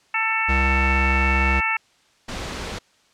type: harmonic tone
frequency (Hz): 444.6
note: A4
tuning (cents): +18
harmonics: 2 / 3 / 4 / 5 / 6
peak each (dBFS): -27 / -27 / -27 / -24 / -25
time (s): 0.14-1.77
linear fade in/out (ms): 5
type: tone with vibrato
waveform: square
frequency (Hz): 67.2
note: C2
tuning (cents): +47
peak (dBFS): -20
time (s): 0.48-1.61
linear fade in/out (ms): 20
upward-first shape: sine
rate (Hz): 17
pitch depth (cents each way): 12
type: noise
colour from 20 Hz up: pink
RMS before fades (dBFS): -30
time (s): 2.28-2.79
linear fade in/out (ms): 10
effects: white hiss -59 dBFS RMS until 3.13 s + low-pass 6000 Hz 12 dB/octave